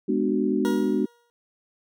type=chord; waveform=sine; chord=G# half-diminished seventh; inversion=none; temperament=just; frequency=207.7 / 249.2 / 299 / 373.8 Hz; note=G#3 / B3 / D4 / F#4; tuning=0 / +16 / +31 / +18 cents; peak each=-26 dBFS; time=0.08-1.06 s; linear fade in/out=10 ms
type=tone with exponential decay; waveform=20% pulse; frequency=475.2 Hz; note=A#4; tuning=33 cents sharp; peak=-22 dBFS; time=0.65-1.3 s; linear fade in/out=0 ms; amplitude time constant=140 ms
effects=none